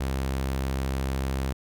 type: tone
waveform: sawtooth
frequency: 66.7 Hz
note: C2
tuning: 34 cents sharp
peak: -22 dBFS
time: 0-1.53 s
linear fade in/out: 10 ms
effects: none